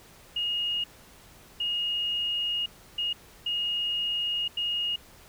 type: tone bursts at uneven times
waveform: sine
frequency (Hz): 2862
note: F7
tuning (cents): +42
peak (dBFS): -26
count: 5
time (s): 0.36-0.84 / 1.6-2.66 / 2.98-3.13 / 3.46-4.48 / 4.57-4.96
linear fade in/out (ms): 5
effects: pink hiss -53 dBFS RMS until 5.28 s